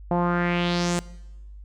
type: tone with low-pass filter sweep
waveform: sawtooth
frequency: 174.61 Hz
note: F3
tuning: in tune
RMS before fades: -23 dBFS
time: 0.11-0.99 s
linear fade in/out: 0 ms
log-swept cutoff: 760 to 8400 Hz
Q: 3
effects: noise-tail reverb RT60 1.0 s tail -20 dB re dry + added 50 Hz sine -39 dBFS peak until 1.64 s